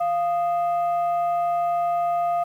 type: tone pair together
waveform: sine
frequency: 695.4 / 1239 Hz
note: F5 / D#6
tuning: -8 / -8 cents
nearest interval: minor seventh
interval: 1000 cents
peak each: -19 / -29 dBFS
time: 0-2.44 s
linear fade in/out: 10 ms
effects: tanh soft clip ceiling -16 dBFS + 9-bit